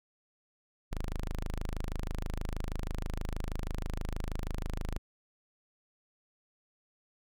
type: tone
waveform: sawtooth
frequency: 26.27 Hz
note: G#0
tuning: 21 cents sharp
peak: -29 dBFS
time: 0.91-4.98 s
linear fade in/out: 10 ms
effects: none